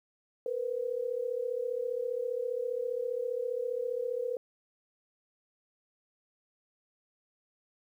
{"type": "tone pair together", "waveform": "sine", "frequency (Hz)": [468, 503], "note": ["A#4", "B4"], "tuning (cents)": [7, 32], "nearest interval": "minor second", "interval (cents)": 125, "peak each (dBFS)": [-34, -33], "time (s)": [0.46, 4.37], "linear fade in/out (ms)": 2, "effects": ["11-bit"]}